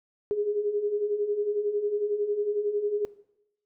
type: beating tone pair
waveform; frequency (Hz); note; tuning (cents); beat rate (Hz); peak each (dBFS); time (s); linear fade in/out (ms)
sine; 405.4 / 416.4; G#4 / G#4; -42 / +5; 11; -32 / -25; 0.31-3.05; 0
effects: noise-tail reverb RT60 0.8 s tail -20 dB re dry